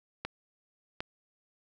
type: clicks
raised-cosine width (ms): 0.3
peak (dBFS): -18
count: 2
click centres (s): 0.25 / 1.005
effects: none